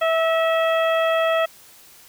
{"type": "harmonic tone with a mistuned harmonic", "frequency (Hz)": 653, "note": "E5", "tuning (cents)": -17, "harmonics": [1, 2, 3, 4, 5], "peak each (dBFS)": [-18, -24, -28, -30, -32], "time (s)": [0.01, 1.46], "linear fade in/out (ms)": 10, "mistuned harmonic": 3, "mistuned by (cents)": -28, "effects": ["white hiss -48 dBFS RMS until 2.08 s"]}